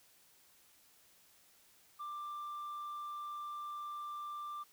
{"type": "tone", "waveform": "sine", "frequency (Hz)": 1183, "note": "D6", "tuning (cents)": 12, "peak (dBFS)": -38, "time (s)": [1.99, 4.64], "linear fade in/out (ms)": 20, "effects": ["tanh soft clip ceiling -40 dBFS", "white hiss -66 dBFS RMS until 4.72 s"]}